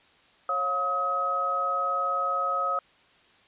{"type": "tone cluster", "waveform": "sine", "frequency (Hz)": [548, 707, 1271], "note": ["C#5", "F5", "D#6"], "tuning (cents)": [-20, 21, 36], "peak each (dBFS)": [-33, -34, -25], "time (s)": [0.49, 2.79], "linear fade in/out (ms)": 2, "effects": ["white hiss -59 dBFS RMS until 3.47 s", "resampled to 8000 Hz"]}